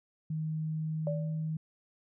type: tone with pitch glide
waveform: sine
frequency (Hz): 156.8 to 157.71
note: D#3 to D#3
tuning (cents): +14 to +24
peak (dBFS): -31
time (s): 0.3-1.57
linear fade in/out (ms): 5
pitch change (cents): +10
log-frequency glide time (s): 0.59-1.46
type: tone with exponential decay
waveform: sine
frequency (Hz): 580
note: D5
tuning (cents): -22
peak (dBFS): -29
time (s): 1.07-1.5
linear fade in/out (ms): 1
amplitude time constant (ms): 92
effects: none